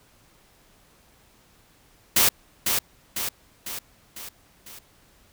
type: noise with echo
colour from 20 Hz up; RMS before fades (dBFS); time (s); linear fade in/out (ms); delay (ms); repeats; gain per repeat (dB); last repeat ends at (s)
white; -18; 2.16-2.29; 5; 500; 5; -5; 4.79
effects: pink hiss -58 dBFS RMS until 5.32 s